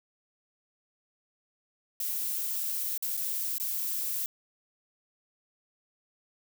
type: noise with dropouts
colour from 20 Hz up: violet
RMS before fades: -32 dBFS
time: 2-4.26 s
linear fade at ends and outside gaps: 2 ms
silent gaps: 2.977-3.024 / 3.169-3.174 / 3.582-3.599 s
effects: none